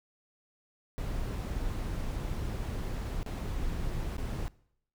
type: noise with dropouts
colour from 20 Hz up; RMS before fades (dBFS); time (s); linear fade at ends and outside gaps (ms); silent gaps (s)
brown; -34; 0.98-4.48; 0; 3.23-3.263 / 4.166-4.181
effects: noise-tail reverb RT60 0.7 s tail -22 dB re dry